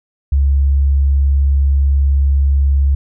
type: tone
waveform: sine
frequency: 69.3 Hz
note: C#2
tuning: in tune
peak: -9 dBFS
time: 0.32-2.95 s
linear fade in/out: 5 ms
effects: none